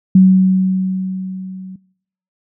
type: tone with level ramp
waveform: sine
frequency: 187.6 Hz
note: F#3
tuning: 24 cents sharp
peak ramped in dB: -3 to -28 dBFS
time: 0.15-1.76 s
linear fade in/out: 5 ms
effects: noise-tail reverb RT60 0.7 s tail -24 dB re dry